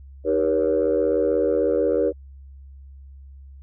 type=chord; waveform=sine; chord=Eb dominant seventh; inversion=none; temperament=equal with one note detuned; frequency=311.1 / 392 / 478.2 / 554.4 Hz; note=Eb4 / G4 / Bb4 / Db5; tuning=0 / 0 / +44 / 0 cents; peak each=-25 / -23 / -20 / -23 dBFS; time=0.24-2.13 s; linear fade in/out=50 ms; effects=tanh soft clip ceiling -11 dBFS + added 68 Hz sine -40 dBFS peak until 3.62 s